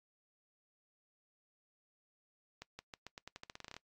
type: accelerating click train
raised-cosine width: 0.2 ms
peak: -29 dBFS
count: 16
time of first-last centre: 2.62-3.766 s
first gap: 170 ms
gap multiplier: 0.87
effects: noise-tail reverb RT60 0.1 s tail -21 dB re dry + AAC 64 kbps